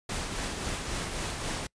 pink noise with tremolo, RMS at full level -32 dBFS, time 0.09-1.67 s, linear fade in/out 5 ms, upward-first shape triangle, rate 3.7 Hz, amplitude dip 40%, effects noise-tail reverb RT60 0.1 s tail -26 dB re dry + resampled to 22050 Hz

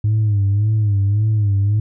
sine tone with vibrato, 103.83 Hz, G#2, in tune, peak -11 dBFS, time 0.04-1.8 s, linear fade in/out 5 ms, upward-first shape sine, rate 1.8 Hz, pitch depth 87 cents each way, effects tanh soft clip ceiling -11 dBFS

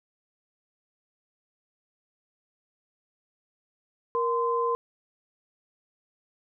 sine tone pair together, 469.9 / 1032 Hz, A#4 / C6, +14 / -24 cents, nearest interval octave + major second, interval 1362 cents, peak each -26 dBFS, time 4.15-4.75 s, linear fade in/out 0 ms, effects none

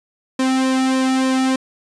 sawtooth tone with flanger, 261.6 Hz, C4, in tune, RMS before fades -17 dBFS, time 0.39-1.56 s, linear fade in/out 5 ms, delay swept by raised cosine 1.4 to 1.9 ms, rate 3.4 Hz, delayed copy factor -0.75, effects resampled to 22050 Hz

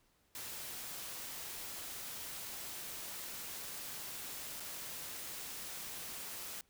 white noise with dropouts, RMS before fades -45 dBFS, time 0.35-6.61 s, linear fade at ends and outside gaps 1 ms, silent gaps 4.599-4.603 s, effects pink hiss -73 dBFS RMS until 6.69 s

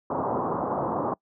white low-pass noise, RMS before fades -27 dBFS, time 0.1-1.14 s, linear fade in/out 5 ms, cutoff 1100 Hz, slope 48 dB/octave, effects noise-tail reverb RT60 0.1 s tail -25 dB re dry + high-pass 150 Hz 12 dB/octave

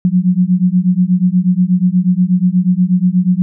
sine beating tone pair, 177.3 / 185.6 Hz, F3 / F#3, +26 / +6 cents, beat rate 8.3 Hz, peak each -12 dBFS, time 0.05-3.42 s, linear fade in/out 0 ms, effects none

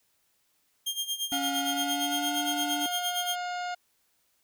sawtooth tone with tremolo, 3208 Hz, G7, 39 cents sharp, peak -24 dBFS, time 0.86-3.36 s, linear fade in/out 10 ms, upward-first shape sine, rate 8.7 Hz, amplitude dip 80%
square tone with pitch glide, 277.2 to 292.8 Hz, C#4 to D4, 0 to -5 cents, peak -33 dBFS, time 1.32-2.86 s, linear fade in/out 0 ms, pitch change +95 cents, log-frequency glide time 1.57-2.37 s
harmonic tone, 714 Hz, F5, 38 cents sharp, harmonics 1 / 2 / 3 / 4 / 5 / 6 / 7 / 9 / 10, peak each -32 / -38 / -45 / -46 / -49 / -48 / -52 / -54 / -56 dBFS, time 1.32-3.75 s, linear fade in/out 10 ms
effects white hiss -71 dBFS RMS until 4.43 s

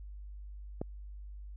click, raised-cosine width 2 ms, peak -21 dBFS, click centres 0.815 s, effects added 50 Hz sine -43 dBFS peak until 1.56 s

